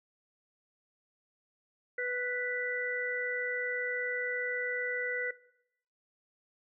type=harmonic tone; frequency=493.9 Hz; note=B4; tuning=in tune; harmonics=1 / 3 / 4; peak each=-36 / -37 / -35 dBFS; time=1.98-5.31 s; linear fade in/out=5 ms; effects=noise-tail reverb RT60 0.8 s tail -19 dB re dry